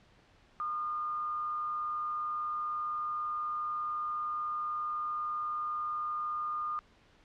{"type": "tone with frequency modulation", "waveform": "sine", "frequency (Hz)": 1217, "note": "D#6", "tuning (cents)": -39, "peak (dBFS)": -32, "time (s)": [0.6, 6.79], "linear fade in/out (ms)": 0, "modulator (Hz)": 150, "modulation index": 0.22, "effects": ["pink hiss -63 dBFS RMS until 7.24 s", "low-pass 4000 Hz 12 dB/octave"]}